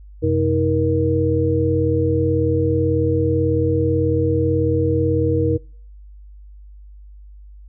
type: tone cluster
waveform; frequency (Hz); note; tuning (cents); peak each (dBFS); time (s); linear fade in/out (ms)
sine; 91.8 / 130 / 316.2 / 472.3; F#2 / C3 / D#4 / A#4; -13 / -11 / +28 / +23; -20 / -23 / -21 / -19; 0.22-5.58; 20
effects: noise-tail reverb RT60 0.5 s tail -26 dB re dry + added 50 Hz sine -38 dBFS peak until 7.68 s